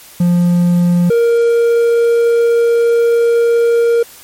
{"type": "tone pair in turn", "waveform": "triangle", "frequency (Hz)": [175.1, 467.5], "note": ["F3", "A#4"], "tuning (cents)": [5, 5], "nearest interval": "octave + perfect fourth", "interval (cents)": 1700, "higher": "second", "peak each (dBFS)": -6, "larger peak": "neither", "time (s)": [[0.2, 1.1], [1.1, 4.03]], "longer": "second", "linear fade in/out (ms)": 5, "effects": ["white hiss -38 dBFS RMS until 4.23 s", "MP3 64 kbps"]}